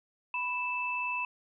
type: tone pair together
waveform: sine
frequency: 987.1 / 2637 Hz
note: B5 / E7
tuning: -1 / 0 cents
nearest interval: octave + perfect fourth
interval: 1701 cents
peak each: -34 / -32 dBFS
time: 0.34-1.25 s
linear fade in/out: 2 ms
effects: none